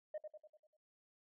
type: tone with echo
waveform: sine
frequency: 613 Hz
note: D#5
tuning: 26 cents flat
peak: -38 dBFS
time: 0.14-0.18 s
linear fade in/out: 5 ms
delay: 98 ms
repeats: 6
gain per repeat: -6 dB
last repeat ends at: 0.768 s
effects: noise-tail reverb RT60 0.1 s tail -19 dB re dry + tanh soft clip ceiling -38 dBFS